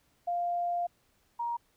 sine tone pair in turn, 698.5 / 942.9 Hz, F5 / A#5, 0 / +20 cents, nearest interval perfect fourth, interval 520 cents, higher second, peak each -28 / -30 dBFS, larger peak first, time 0.27-0.87 / 1.39-1.57 s, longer first, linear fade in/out 10 ms, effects pink hiss -70 dBFS RMS until 1.76 s

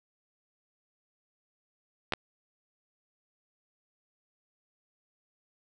clicks, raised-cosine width 0.3 ms, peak -13 dBFS, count 2, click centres 2.123 / 2.136 s, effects none

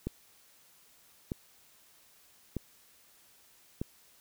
click train, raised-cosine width 3 ms, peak -20 dBFS, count 4, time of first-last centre 0.07-3.815 s, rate 0.801 Hz, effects white hiss -62 dBFS RMS until 4.2 s

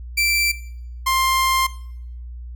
sawtooth tone pair in turn, 2341 / 1054.3 Hz, D7 / C6, -6 / +13 cents, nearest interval octave + major second, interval 1381 cents, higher first, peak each -13 / -13 dBFS, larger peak neither, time 0.17-0.52 / 1.06-1.67 s, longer second, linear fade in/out 10 ms, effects noise-tail reverb RT60 0.7 s tail -18 dB re dry + added 60 Hz sine -31 dBFS peak until 2.55 s

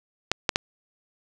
clicks, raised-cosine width 0.2 ms, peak -3 dBFS, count 3, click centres 0.316 / 0.492 / 0.559 s, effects none

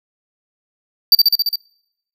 square tone with echo, 4645 Hz, D8, 20 cents flat, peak -5 dBFS, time 1.12-1.15 s, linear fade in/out 2 ms, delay 68 ms, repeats 6, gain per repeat -2 dB, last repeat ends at 1.558 s, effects noise-tail reverb RT60 0.8 s tail -26 dB re dry

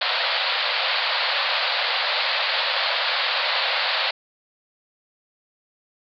white band-pass noise, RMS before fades -23 dBFS, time 0.01-4.11 s, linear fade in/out 5 ms, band 500 to 4600 Hz, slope 96 dB/octave, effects none

